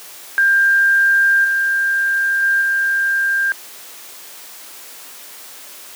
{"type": "tone with level steps", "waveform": "sine", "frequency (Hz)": 1593, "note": "G6", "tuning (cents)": 27, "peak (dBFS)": [-10, -14, -12, -14], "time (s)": [0.38, 3.52], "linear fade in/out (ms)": 0, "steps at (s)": [1.44, 2.42, 2.61], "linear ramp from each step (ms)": 10, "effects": ["white hiss -37 dBFS RMS until 5.95 s", "high-pass 300 Hz 12 dB/octave"]}